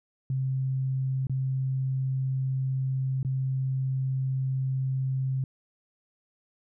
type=tone with dropouts; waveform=sine; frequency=132.2 Hz; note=C3; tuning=18 cents sharp; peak=-25 dBFS; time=0.3-5.44 s; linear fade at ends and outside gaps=2 ms; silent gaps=1.27-1.296 / 3.23-3.248 s; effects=none